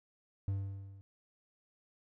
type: tone with level ramp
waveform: triangle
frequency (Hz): 98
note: G2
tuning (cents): 0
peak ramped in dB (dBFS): -28 to -50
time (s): 0.48-1.01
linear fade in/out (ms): 0
effects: none